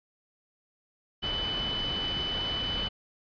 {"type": "tone in noise", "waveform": "sine", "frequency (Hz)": 3000, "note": "F#7", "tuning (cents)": 23, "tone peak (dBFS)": -30, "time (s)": [1.22, 2.89], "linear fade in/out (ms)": 20, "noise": "pink", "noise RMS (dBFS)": -35, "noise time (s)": [1.22, 2.89], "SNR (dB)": 2, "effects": ["resampled to 11025 Hz"]}